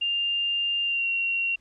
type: tone with pitch glide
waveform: sine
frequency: 2800 to 2747 Hz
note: F7 to F7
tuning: +4 to -29 cents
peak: -23 dBFS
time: 0.01-1.56 s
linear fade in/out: 10 ms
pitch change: -33 cents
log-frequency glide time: 0.83-1.07 s
effects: pink hiss -65 dBFS RMS until 1.6 s + low-pass 7000 Hz 12 dB/octave